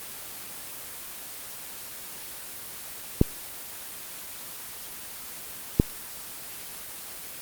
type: clicks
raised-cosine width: 3 ms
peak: -3 dBFS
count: 2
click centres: 3.214 / 5.799 s
effects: white hiss -39 dBFS RMS until 7.41 s + Opus 24 kbps